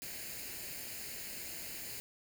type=noise with comb filter; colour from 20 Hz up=white; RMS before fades=-44 dBFS; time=0.02-2 s; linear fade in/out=0 ms; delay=0.43 ms; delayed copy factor=+0.65; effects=none